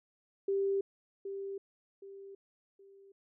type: tone with echo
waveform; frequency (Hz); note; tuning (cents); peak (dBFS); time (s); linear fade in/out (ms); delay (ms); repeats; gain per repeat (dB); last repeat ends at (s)
sine; 393.3; G4; +6; -28; 0.48-0.81; 5; 770; 3; -9; 3.12
effects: none